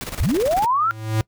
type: noise with tremolo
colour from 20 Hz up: pink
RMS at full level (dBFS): -29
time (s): 0.01-0.66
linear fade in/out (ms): 0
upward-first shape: square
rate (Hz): 18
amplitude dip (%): 70
type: linear sweep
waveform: sine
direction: up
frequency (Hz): 42.8 to 1400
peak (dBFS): -16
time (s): 0.2-0.91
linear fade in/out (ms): 0
type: tone with exponential growth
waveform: square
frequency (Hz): 109.6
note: A2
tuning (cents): -6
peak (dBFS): -16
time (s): 0.7-1.21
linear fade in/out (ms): 0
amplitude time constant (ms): 110
effects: noise-tail reverb RT60 0.1 s tail -22 dB re dry